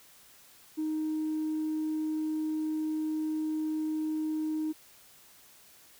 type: tone with tanh clipping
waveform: triangle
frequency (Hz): 311.1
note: D#4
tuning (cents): 0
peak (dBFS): -29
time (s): 0.77-4.73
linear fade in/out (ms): 20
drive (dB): 5
effects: white hiss -57 dBFS RMS until 5.99 s